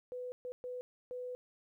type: tone bursts at uneven times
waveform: sine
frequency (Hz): 498.2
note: B4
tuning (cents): +15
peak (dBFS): -39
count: 4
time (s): 0.12-0.32 / 0.45-0.52 / 0.64-0.81 / 1.11-1.35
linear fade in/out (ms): 0
effects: 13-bit